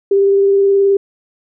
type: tone with vibrato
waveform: sine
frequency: 395.6 Hz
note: G4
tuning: 16 cents sharp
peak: -8 dBFS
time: 0.11-0.97 s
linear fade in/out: 5 ms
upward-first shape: square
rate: 19 Hz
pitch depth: 11 cents each way
effects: none

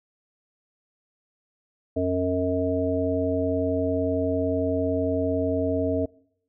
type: harmonic tone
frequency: 91.1 Hz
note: F#2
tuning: 26 cents flat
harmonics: 1 / 3 / 5 / 7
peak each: -30 / -26 / -27 / -27 dBFS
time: 1.96-6.06 s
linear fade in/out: 10 ms
effects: noise-tail reverb RT60 0.7 s tail -23 dB re dry

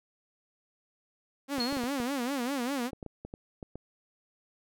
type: tone with vibrato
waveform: sawtooth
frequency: 260.2 Hz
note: C4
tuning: 9 cents flat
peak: -26 dBFS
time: 1.48-2.91 s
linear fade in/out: 50 ms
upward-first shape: sine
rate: 5 Hz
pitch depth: 170 cents each way
type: clicks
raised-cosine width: 2 ms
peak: -27 dBFS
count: 12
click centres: 1.583 / 1.726 / 1.769 / 1.837 / 2.001 / 2.932 / 3.028 / 3.063 / 3.25 / 3.339 / 3.628 / 3.756 s
type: tone with exponential decay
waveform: sine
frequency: 4300 Hz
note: C8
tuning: 47 cents sharp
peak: -28 dBFS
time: 1.6-1.96 s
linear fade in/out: 2 ms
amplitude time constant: 78 ms
effects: none

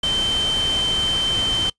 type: tone in noise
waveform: sine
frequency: 3100 Hz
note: G7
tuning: 20 cents flat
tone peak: -18 dBFS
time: 0.03-1.7 s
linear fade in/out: 5 ms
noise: pink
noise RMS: -28 dBFS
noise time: 0.03-1.7 s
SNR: +7 dB
effects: noise-tail reverb RT60 0.1 s tail -22 dB re dry + resampled to 22050 Hz

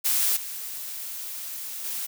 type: noise with level steps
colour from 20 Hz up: blue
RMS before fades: -23 / -35 / -31 dBFS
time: 0.04-2.07 s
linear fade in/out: 20 ms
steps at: 0.36 / 1.84 s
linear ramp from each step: 10 ms
effects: none

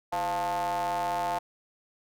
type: ring-modulated tone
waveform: square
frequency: 92.2 Hz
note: F#2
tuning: 6 cents flat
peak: -25 dBFS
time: 0.12-1.39 s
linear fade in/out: 10 ms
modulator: 790 Hz
effects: none

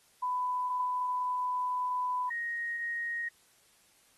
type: tone pair in turn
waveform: sine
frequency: 998 / 1873.1 Hz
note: B5 / A#6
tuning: +18 / +8 cents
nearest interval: major seventh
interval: 1090 cents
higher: second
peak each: -29 / -32 dBFS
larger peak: first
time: 0.22-2.3 / 2.3-3.29 s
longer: first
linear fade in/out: 10 ms
effects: white hiss -65 dBFS RMS until 4.17 s + AAC 32 kbps

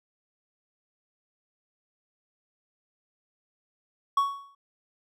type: tone with exponential decay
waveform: triangle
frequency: 1115 Hz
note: C#6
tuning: 10 cents sharp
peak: -16 dBFS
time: 4.17-4.55 s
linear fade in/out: 5 ms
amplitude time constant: 81 ms
effects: none

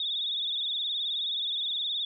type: tone with vibrato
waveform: sine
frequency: 3577 Hz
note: A7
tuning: 28 cents sharp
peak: -28 dBFS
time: 0-2.05 s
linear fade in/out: 2 ms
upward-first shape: sine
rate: 19 Hz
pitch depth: 89 cents each way
effects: none

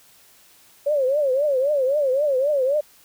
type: tone with vibrato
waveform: sine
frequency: 554.4 Hz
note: C#5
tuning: in tune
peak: -17 dBFS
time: 0.86-2.81 s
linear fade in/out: 10 ms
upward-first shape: triangle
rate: 3.8 Hz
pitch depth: 180 cents each way
effects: white hiss -53 dBFS RMS until 3.04 s

